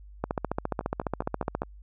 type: two click trains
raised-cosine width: 1 ms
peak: -13 / -24 dBFS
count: 21 / 5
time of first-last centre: 0.24-1.619 / 0.81-1.633 s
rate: 14.5 / 4.86 Hz
effects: added 50 Hz sine -45 dBFS peak until 1.82 s